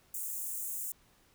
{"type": "high-pass noise", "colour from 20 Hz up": "white", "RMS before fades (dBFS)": -38, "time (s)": [0.14, 0.92], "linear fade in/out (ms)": 2, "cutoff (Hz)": 6900, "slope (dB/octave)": 48, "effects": ["pink hiss -66 dBFS RMS until 1.34 s"]}